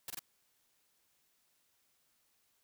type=noise bursts; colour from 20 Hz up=white; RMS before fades=-42 dBFS; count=3; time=0.08-0.192 s; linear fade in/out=2 ms; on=22 ms; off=23 ms; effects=white hiss -75 dBFS RMS until 2.63 s